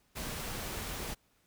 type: noise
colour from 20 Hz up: pink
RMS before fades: -39 dBFS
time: 0.15-1.15 s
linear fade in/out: 20 ms
effects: pink hiss -71 dBFS RMS until 1.46 s